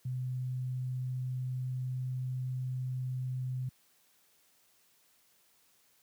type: tone with pitch glide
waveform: sine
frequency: 127.2 to 128.01 Hz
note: C3 to C3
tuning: -48 to -37 cents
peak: -32 dBFS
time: 0.05-3.69 s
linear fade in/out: 5 ms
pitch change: +11 cents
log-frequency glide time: 0.18-2.16 s
effects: white hiss -68 dBFS RMS until 6.02 s + high-pass 80 Hz 12 dB/octave